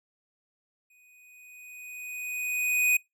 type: tone with exponential growth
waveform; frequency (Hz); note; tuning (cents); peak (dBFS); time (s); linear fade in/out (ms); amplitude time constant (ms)
square; 2489; D#7; 0; -20; 0.9-2.97; 5; 450
effects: noise-tail reverb RT60 0.2 s tail -25 dB re dry